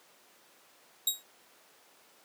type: tone with exponential decay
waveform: 15% pulse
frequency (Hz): 3800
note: A#7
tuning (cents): +33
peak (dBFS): -15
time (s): 1.07-1.23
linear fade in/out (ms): 5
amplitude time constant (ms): 33
effects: pink hiss -60 dBFS RMS until 2.24 s + high-pass 400 Hz 12 dB/octave